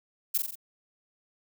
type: noise with echo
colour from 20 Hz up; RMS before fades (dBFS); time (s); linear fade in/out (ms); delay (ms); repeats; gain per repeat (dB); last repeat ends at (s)
violet; -25; 0.34-0.38; 10; 44; 4; -4; 0.556
effects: none